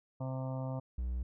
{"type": "harmonic tone", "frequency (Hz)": 131, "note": "C3", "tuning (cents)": 2, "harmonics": [1, 2, 4, 5, 6, 7, 8, 9], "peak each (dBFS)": [-36, -43, -45, -46, -53, -50, -56, -56], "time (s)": [0.2, 0.8], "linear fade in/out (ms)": 10}
{"type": "tone", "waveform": "triangle", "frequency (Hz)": 61.74, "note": "B1", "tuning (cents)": 0, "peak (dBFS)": -31, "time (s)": [0.98, 1.23], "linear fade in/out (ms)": 5}
{"effects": []}